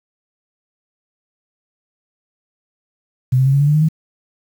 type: tone with pitch steps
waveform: sine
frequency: 127.7 / 131.67 / 135.76 / 139.98 / 144.34 / 148.82 / 153.45 / 158.22 Hz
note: C3 / C3 / C#3 / C#3 / D3 / D3 / D#3 / D#3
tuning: -42 / +11 / -36 / +17 / -30 / +23 / -24 / +29 cents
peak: -10 dBFS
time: 3.32-3.888 s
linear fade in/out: 10 ms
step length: 71 ms
effects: 7-bit